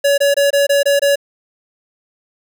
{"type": "tone bursts", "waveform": "square", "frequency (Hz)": 565, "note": "C#5", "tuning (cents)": 33, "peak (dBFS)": -11, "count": 7, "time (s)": [0.04, 1.158], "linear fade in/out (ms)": 10, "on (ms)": 140, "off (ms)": 23, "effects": []}